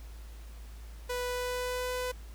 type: tone with pitch glide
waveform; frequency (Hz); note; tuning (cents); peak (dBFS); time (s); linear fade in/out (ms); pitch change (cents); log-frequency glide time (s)
sawtooth; 493.9 to 500.8; B4 to B4; 0 to +24; -28; 1.09-2.12; 10; +24; 1.23-1.93
effects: added 55 Hz sine -43 dBFS peak until 2.34 s + pink hiss -57 dBFS RMS until 2.34 s